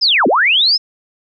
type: linear two-way sweep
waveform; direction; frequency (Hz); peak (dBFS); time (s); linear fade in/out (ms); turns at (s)
sine; down then up; 5300 to 203.8 to 5300; -9; 0.01-0.78; 20; 0.27
effects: none